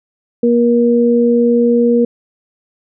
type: tone pair together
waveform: sine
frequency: 237.6 / 475.2 Hz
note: A#3 / A#4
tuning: +33 / +33 cents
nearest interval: octave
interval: 1200 cents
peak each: -11 dBFS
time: 0.43-2.05 s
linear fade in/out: 5 ms
effects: none